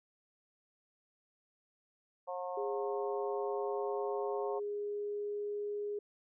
harmonic tone, 180 Hz, F#3, 47 cents flat, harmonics 3 / 4 / 5 / 6, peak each -40 / -42 / -44 / -46 dBFS, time 2.27-4.6 s, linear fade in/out 20 ms
sine tone with pitch glide, 410 to 412.9 Hz, G#4 to G#4, -22 to -10 cents, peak -35 dBFS, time 2.57-5.99 s, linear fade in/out 5 ms, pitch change +12 cents, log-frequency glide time 3.27-5.55 s
effects none

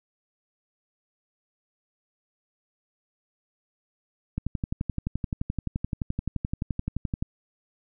click train, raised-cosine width 5 ms, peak -15 dBFS, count 34, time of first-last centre 4.38-7.225 s, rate 11.6 Hz, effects none

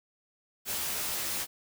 white noise with comb filter, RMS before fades -33 dBFS, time 0.65-1.47 s, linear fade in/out 50 ms, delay 15 ms, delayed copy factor +1, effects none

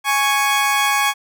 20% pulse tone pair together, 830.6 / 1108.7 Hz, G#5 / C#6, 0 / 0 cents, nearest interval perfect fourth, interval 500 cents, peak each -13 dBFS, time 0.04-1.14 s, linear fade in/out 50 ms, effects none

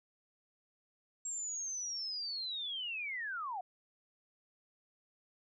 sine linear sweep, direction down, 7570 to 698.5 Hz, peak -37 dBFS, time 1.25-3.61 s, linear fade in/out 5 ms, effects none

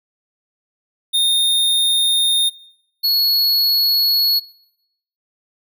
square tone pair in turn, 3663 / 4356 Hz, A#7 / C#8, -31 / -31 cents, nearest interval minor third, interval 300 cents, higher second, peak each -14 dBFS, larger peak neither, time 1.13-2.5 / 3.03-4.4 s, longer neither, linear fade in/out 20 ms, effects noise-tail reverb RT60 0.8 s tail -22 dB re dry

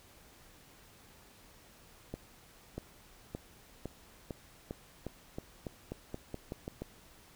accelerating click train, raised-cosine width 2 ms, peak -25 dBFS, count 15, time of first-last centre 2.14-6.82 s, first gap 640 ms, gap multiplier 0.89, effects pink hiss -59 dBFS RMS until 7.35 s

